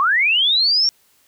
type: linear sweep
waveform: sine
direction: up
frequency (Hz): 1055 to 5588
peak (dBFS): -13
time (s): 0-0.89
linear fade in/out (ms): 0
effects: white hiss -58 dBFS RMS until 1.27 s